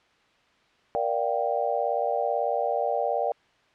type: chord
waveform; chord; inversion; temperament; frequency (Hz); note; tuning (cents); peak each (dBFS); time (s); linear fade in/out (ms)
sine; G minor seventh; first; just; 470.4 / 588 / 705.6 / 784; Bb4 / D5 / F5 / G5; +16 / +2 / +18 / 0; -30 / -28 / -29 / -29; 0.95-3.32; 0
effects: white hiss -62 dBFS RMS until 3.74 s + low-pass 3000 Hz 12 dB/octave